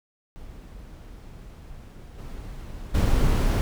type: noise with level steps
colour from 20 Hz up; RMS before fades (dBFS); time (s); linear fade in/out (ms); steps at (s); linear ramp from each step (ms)
brown; -42 / -37 / -20; 0.36-3.61; 0; 2.18 / 2.94; 10
effects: none